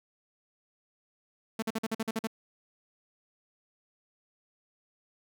sawtooth tone bursts, 222.7 Hz, A3, 21 cents sharp, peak -25 dBFS, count 9, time 1.59-2.272 s, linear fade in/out 5 ms, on 34 ms, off 47 ms, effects none

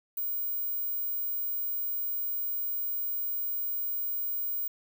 sine tone, 15380 Hz, B9, 47 cents flat, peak -28 dBFS, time 0.17-4.68 s, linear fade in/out 5 ms, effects tanh soft clip ceiling -24 dBFS + 9-bit

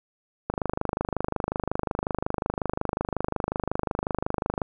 click train, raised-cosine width 1 ms, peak -11 dBFS, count 106, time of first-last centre 0.5-4.618 s, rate 25.5 Hz, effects none

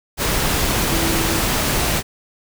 sine tone in noise, 329.6 Hz, E4, in tune, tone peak -24 dBFS, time 0.88-1.43 s, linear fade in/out 50 ms, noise pink, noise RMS -19 dBFS, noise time 0.17-2.03 s, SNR -8 dB, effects none

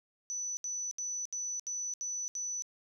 sine tone bursts, 5970 Hz, F#8, 15 cents sharp, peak -34 dBFS, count 7, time 0.3-2.622 s, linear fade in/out 0 ms, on 270 ms, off 72 ms, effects none

